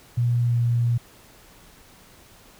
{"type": "tone with pitch glide", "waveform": "sine", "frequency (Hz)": [120, 118.96], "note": ["B2", "A#2"], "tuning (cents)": [-49, 36], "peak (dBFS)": -18, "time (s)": [0.17, 0.98], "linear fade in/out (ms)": 10, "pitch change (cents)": -15, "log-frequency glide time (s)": [0.44, 0.55], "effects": ["pink hiss -51 dBFS RMS until 2.59 s"]}